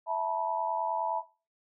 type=chord; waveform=sine; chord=E suspended fourth; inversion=none; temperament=equal with one note detuned; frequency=659.3 / 880 / 969.7 Hz; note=E5 / A5 / B5; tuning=0 / 0 / -32 cents; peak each=-32 dBFS; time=0.06-1.23 s; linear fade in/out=50 ms; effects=noise-tail reverb RT60 0.3 s tail -17 dB re dry